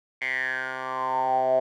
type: tone with band-pass filter sweep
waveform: 10% pulse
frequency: 130.2 Hz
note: C3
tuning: 8 cents flat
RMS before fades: -26 dBFS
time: 0.21-1.6 s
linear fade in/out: 10 ms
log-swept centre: 2200 to 620 Hz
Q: 9.3
effects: none